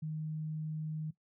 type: tone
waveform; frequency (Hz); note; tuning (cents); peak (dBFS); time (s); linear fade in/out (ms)
sine; 155.56; D#3; 0; -35; 0.02-1.11; 10
effects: noise-tail reverb RT60 0.1 s tail -17 dB re dry